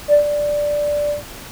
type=tone with ADSR envelope; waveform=sine; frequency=587.3 Hz; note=D5; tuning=in tune; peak=-5 dBFS; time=0.08-1.23 s; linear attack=55 ms; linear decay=99 ms; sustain=-11 dB; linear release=130 ms; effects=tanh soft clip ceiling -3 dBFS + pink hiss -35 dBFS RMS until 1.51 s